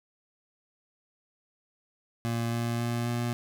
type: tone with pitch steps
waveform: 25% pulse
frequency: 116.54 / 117.55 / 118.58 / 119.61 Hz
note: A#2 / A#2 / A#2 / A#2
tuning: 0 / +15 / +30 / +45 cents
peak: -24 dBFS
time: 2.25-3.33 s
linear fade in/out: 0 ms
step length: 270 ms
effects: none